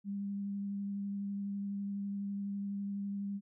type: tone with vibrato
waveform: sine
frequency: 200 Hz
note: G3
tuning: 35 cents sharp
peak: -35 dBFS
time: 0.04-3.41 s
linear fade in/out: 50 ms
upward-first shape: sine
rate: 12 Hz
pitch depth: 11 cents each way
effects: none